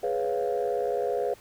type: chord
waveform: sine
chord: C# dominant seventh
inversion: second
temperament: equal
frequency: 415.3 / 493.9 / 554.4 / 698.5 Hz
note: G#4 / B4 / C#5 / E#5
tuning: 0 / 0 / 0 / 0 cents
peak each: -29 / -28 / -31 / -31 dBFS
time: 0.03-1.34 s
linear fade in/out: 5 ms
effects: tanh soft clip ceiling -18 dBFS + pink hiss -54 dBFS RMS until 1.4 s